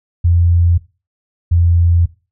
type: tone pair in turn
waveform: sine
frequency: 86 / 85.58 Hz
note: F2 / F2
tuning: -26 / -35 cents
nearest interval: unison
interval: 9 cents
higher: first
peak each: -8 dBFS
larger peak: neither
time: 0.24-0.78 / 1.51-2.06 s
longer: second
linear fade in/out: 10 ms
effects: noise-tail reverb RT60 0.3 s tail -19 dB re dry